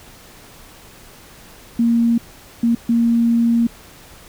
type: tone bursts at uneven times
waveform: sine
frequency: 233.1 Hz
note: A#3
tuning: in tune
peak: -12 dBFS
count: 3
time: 1.79-2.18 / 2.63-2.75 / 2.89-3.67 s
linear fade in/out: 5 ms
effects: pink hiss -43 dBFS RMS until 4.28 s